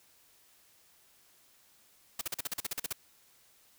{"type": "noise bursts", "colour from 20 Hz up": "white", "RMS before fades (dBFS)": -34, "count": 12, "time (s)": [2.19, 2.928], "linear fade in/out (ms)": 5, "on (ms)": 23, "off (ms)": 42, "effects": ["white hiss -64 dBFS RMS until 3.78 s"]}